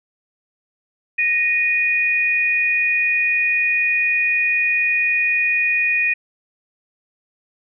sine tone pair together, 1865.1 / 2464 Hz, A#6 / D#7, 0 / -17 cents, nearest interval perfect fourth, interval 483 cents, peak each -22 / -16 dBFS, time 1.18-6.14 s, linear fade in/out 10 ms, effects none

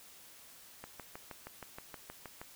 click train, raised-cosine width 0.5 ms, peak -29 dBFS, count 11, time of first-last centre 0.84-2.415 s, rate 6.35 Hz, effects white hiss -56 dBFS RMS until 2.55 s

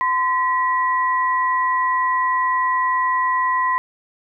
sine tone pair together, 1023.2 / 1933 Hz, C6 / B6, -39 / -38 cents, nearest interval major seventh, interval 1101 cents, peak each -17 / -23 dBFS, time 0.01-3.78 s, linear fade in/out 0 ms, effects none

